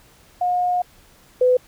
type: tone pair in turn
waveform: sine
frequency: 718 / 502.7 Hz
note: F5 / B4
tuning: +48 / +31 cents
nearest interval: tritone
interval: 617 cents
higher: first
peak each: -17 / -12 dBFS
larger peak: second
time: 0.41-0.82 / 1.41-1.57 s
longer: first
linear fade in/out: 5 ms
effects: pink hiss -52 dBFS RMS until 1.67 s